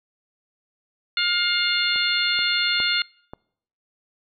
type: harmonic tone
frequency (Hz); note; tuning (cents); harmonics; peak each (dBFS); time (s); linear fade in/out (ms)
708; F5; +23; 2 / 3 / 4 / 5 / 6; -26 / -26 / -26 / -26 / -26; 1.17-3.02; 2
type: clicks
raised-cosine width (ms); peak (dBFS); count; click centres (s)
1; -26 / -25 / -20 / -21; 4; 1.96 / 2.39 / 2.802 / 3.335
effects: noise-tail reverb RT60 0.7 s tail -26 dB re dry